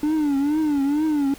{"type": "tone with vibrato", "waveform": "triangle", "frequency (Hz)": 293.5, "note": "D4", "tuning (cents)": -1, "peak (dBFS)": -16, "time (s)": [0.03, 1.34], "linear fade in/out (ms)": 2, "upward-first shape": "triangle", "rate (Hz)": 2.2, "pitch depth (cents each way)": 140, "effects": ["pink hiss -44 dBFS RMS until 1.38 s"]}